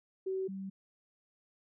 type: tone pair in turn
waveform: sine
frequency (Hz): 380 / 192.87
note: F#4 / G3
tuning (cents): +46 / -28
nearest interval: octave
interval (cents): 1174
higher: first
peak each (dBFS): -32 / -38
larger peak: first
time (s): 0.26-0.48 / 0.48-0.7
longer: neither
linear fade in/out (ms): 10
effects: none